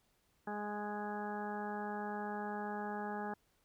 harmonic tone with a mistuned harmonic, 207.7 Hz, G#3, in tune, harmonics 1 / 2 / 3 / 4 / 5 / 6 / 7 / 8, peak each -43 / -45 / -50 / -42 / -54 / -51 / -53 / -49 dBFS, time 0.47-3.34 s, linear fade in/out 5 ms, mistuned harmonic 7, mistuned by +18 cents, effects pink hiss -75 dBFS RMS until 3.64 s

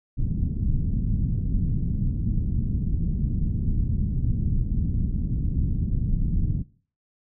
pink low-pass noise, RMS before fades -24 dBFS, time 0.17-6.63 s, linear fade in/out 20 ms, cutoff 210 Hz, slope 24 dB/octave, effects noise-tail reverb RT60 0.4 s tail -18 dB re dry

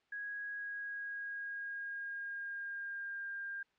sine tone with pitch glide, 1654 to 1601.4 Hz, G#6 to G6, -8 to +37 cents, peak -39 dBFS, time 0.12-3.63 s, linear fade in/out 5 ms, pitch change -55 cents, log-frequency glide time 0.48-3.27 s, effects white hiss -75 dBFS RMS until 3.78 s + low-pass 3000 Hz 12 dB/octave

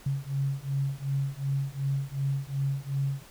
sine beating tone pair, 136.4 / 139.1 Hz, C#3 / C#3, -28 / +6 cents, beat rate 2.7 Hz, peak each -30 dBFS, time 0.06-3.23 s, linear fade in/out 5 ms, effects pink hiss -52 dBFS RMS until 3.3 s

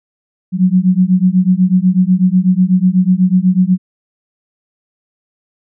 sine beating tone pair, 180 / 188.1 Hz, F#3 / F#3, -47 / +29 cents, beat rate 8.1 Hz, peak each -11 dBFS, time 0.52-3.78 s, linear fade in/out 50 ms, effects none

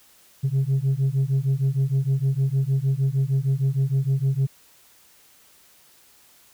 sine beating tone pair, 132.1 / 138.6 Hz, C3 / C#3, +17 / 0 cents, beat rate 6.5 Hz, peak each -20 dBFS, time 0.43-4.47 s, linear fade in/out 20 ms, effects tanh soft clip ceiling -16 dBFS + white hiss -55 dBFS RMS until 6.53 s

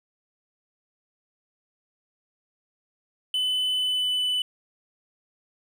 triangle tone with pitch glide, 3013 to 2992 Hz, F#7 to F#7, +31 to +19 cents, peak -21 dBFS, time 3.34-4.42 s, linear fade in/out 2 ms, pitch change -12 cents, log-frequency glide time 3.74-4.26 s, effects none

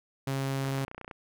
sawtooth tone, 135.7 Hz, C#3, 36 cents flat, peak -25 dBFS, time 0.27-0.85 s, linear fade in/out 5 ms
click train, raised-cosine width 0.5 ms, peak -26 dBFS, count 15, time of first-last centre 0.65-1.112 s, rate 30.3 Hz
effects none

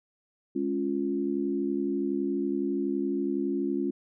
sine chord, Db major, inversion second, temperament equal, 207.7 / 277.2 / 349.2 Hz, Ab3 / Db4 / F4, 0 / 0 / 0 cents, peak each -33 / -29 / -30 dBFS, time 0.55-3.91 s, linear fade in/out 10 ms, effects none

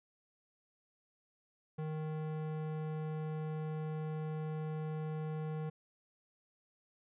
square tone with band-pass filter, 155.56 Hz, D#3, in tune, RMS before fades -39 dBFS, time 1.78-5.7 s, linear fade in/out 10 ms, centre 320 Hz, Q 0.5, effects resampled to 8000 Hz

